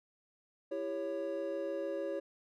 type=chord; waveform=triangle; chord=C# diminished; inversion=first; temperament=just; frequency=332.6 / 399.1 / 554.4 Hz; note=E4 / G4 / C#5; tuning=+16 / +31 / 0 cents; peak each=-39 / -39 / -35 dBFS; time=0.71-2.2 s; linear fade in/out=10 ms; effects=none